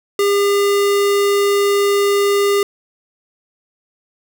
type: tone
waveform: square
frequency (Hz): 403.2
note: G4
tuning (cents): +49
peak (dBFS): -13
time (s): 0.19-2.63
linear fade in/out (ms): 2
effects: none